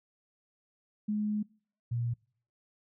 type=tone pair in turn; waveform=sine; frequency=210.5 / 118.65 Hz; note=G#3 / A#2; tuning=+24 / +31 cents; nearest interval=minor seventh; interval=993 cents; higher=first; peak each=-28 / -29 dBFS; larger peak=first; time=1.08-1.43 / 1.91-2.14 s; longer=first; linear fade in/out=10 ms; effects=noise-tail reverb RT60 0.5 s tail -25 dB re dry